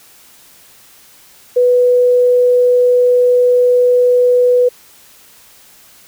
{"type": "tone", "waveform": "sine", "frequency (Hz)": 493.9, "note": "B4", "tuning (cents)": 0, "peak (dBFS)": -7, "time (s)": [1.56, 4.69], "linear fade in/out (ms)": 10, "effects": ["white hiss -44 dBFS RMS until 6.07 s"]}